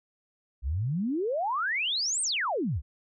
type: exponential two-way sweep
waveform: sine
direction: up then down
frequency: 58.27 to 9000 to 58.27 Hz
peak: -26 dBFS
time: 0.62-2.82 s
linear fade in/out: 50 ms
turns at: 2.22 s
effects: none